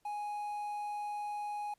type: tone with quantisation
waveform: triangle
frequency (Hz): 830.6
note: G#5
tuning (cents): 0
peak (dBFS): -34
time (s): 0.05-1.74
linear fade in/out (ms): 5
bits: 10
effects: pink hiss -75 dBFS RMS until 1.78 s + resampled to 32000 Hz